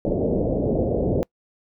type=low-pass noise; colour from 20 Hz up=white; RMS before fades=-22 dBFS; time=0.05-1.23 s; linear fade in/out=0 ms; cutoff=600 Hz; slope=48 dB/octave; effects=noise-tail reverb RT60 0.1 s tail -25 dB re dry